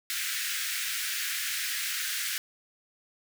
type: high-pass noise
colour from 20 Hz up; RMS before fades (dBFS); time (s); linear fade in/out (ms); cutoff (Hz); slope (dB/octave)
pink; -32; 0.1-2.38; 0; 1500; 48
effects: none